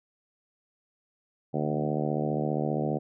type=harmonic tone with a mistuned harmonic; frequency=75 Hz; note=D2; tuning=37 cents sharp; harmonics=2 / 3 / 4 / 5 / 6 / 7 / 8 / 9 / 10; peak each=-31 / -33 / -34 / -35 / -36 / -36 / -37 / -38 / -38 dBFS; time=1.53-2.99 s; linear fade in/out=20 ms; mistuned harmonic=2; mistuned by=-22 cents; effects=none